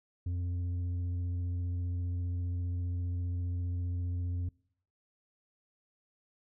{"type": "tone with tanh clipping", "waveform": "sine", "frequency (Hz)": 88.5, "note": "F2", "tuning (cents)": 23, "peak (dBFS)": -32, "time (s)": [0.26, 4.49], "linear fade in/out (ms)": 5, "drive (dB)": 5, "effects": ["noise-tail reverb RT60 0.7 s tail -25 dB re dry"]}